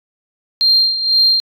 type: tone with tremolo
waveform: sine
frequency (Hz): 4186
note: C8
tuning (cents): 0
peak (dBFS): -7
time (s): 0.61-1.4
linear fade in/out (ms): 0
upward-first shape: sine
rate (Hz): 2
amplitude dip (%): 70
effects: tanh soft clip ceiling -3 dBFS